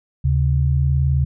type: tone pair together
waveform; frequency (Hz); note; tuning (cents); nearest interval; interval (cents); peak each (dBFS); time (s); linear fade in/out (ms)
sine; 75.8 / 135.06; D#2 / C#3; -45 / -45; minor seventh; 1000; -17; 0.24-1.25; 10
effects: none